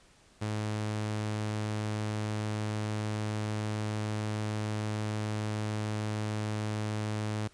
sawtooth tone, 106.7 Hz, G#2, 47 cents sharp, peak -27 dBFS, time 0.41-7.48 s, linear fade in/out 10 ms, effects pink hiss -61 dBFS RMS until 7.53 s + resampled to 22050 Hz

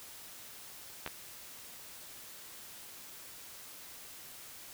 clicks, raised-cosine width 0.3 ms, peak -20 / -24 dBFS, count 2, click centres 1.063 / 1.076 s, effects white hiss -50 dBFS RMS until 4.73 s

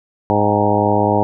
harmonic tone with a mistuned harmonic, 103.8 Hz, G#2, in tune, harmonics 1 / 2 / 3 / 4 / 5 / 6 / 7 / 8 / 9, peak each -21 / -21 / -21 / -21 / -21 / -21 / -21 / -21 / -21 dBFS, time 0.3-1.23 s, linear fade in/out 0 ms, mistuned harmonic 7, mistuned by +64 cents, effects none

